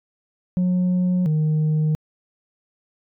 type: tone pair in turn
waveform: sine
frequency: 181.1 / 154.46 Hz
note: F#3 / D#3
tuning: -37 / -12 cents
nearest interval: minor third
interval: 275 cents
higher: first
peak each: -14 dBFS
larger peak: neither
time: 0.57-1.26 / 1.26-1.95 s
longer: neither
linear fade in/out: 0 ms
effects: tanh soft clip ceiling -16 dBFS